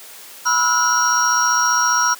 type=tone cluster; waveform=triangle; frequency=981 / 1315 / 1430 / 5630 Hz; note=B5 / E6 / F6 / F8; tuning=-12 / -5 / +41 / +13 cents; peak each=-18 dBFS; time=0.45-2.15 s; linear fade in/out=20 ms; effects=white hiss -39 dBFS RMS until 2.19 s + high-pass 300 Hz 12 dB/octave